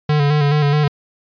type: tone with vibrato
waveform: square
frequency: 146.83 Hz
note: D3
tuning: in tune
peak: -13 dBFS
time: 0.09-0.88 s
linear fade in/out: 5 ms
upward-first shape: square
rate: 4.7 Hz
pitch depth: 39 cents each way
effects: resampled to 11025 Hz